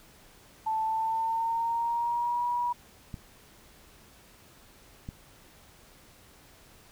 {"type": "tone with pitch glide", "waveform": "sine", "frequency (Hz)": [880, 965.2], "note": ["A5", "B5"], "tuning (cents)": [0, -40], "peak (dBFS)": -26, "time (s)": [0.66, 2.73], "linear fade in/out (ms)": 10, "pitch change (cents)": 160, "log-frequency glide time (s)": [0.82, 2.44]}
{"type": "clicks", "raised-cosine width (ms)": 5, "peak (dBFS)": -25, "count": 2, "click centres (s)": [3.142, 5.089]}
{"effects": ["pink hiss -56 dBFS RMS until 6.91 s"]}